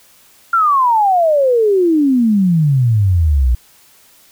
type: exponential sweep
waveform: sine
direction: down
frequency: 1400 to 58.27 Hz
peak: -9 dBFS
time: 0.53-3.55 s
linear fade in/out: 5 ms
effects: white hiss -48 dBFS RMS until 4.31 s